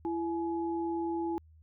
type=tone pair together; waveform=sine; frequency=335.3 / 845 Hz; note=E4 / G#5; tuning=+30 / +30 cents; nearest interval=octave + major third; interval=1600 cents; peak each=-31 / -37 dBFS; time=0.05-1.38 s; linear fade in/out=0 ms; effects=added 79 Hz sine -55 dBFS peak until 1.62 s